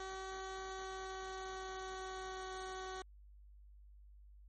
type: tone with pitch glide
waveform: 15% pulse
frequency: 380.8 to 375.8 Hz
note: F#4 to F#4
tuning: +50 to +27 cents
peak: -37 dBFS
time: 0-3.02 s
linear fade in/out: 2 ms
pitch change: -23 cents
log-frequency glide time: 0.55-2.52 s
effects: added 50 Hz sine -56 dBFS peak until 4.48 s + MP3 32 kbps